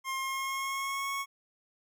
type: tone with pitch glide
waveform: 25% pulse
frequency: 1065 to 1103.2 Hz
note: C6 to C#6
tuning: +30 to -9 cents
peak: -28 dBFS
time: 0.04-1.26 s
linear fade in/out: 50 ms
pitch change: +61 cents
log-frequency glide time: 0.15-1.11 s
effects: none